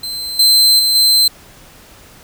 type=tone with level steps; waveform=40% pulse; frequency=4100 Hz; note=C8; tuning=36 cents flat; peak=-20 / -6 / -10 / -7 dBFS; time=0.03-1.28 s; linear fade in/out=5 ms; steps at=0.39 / 0.79 / 0.95 s; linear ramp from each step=5 ms; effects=pink hiss -42 dBFS RMS until 2.23 s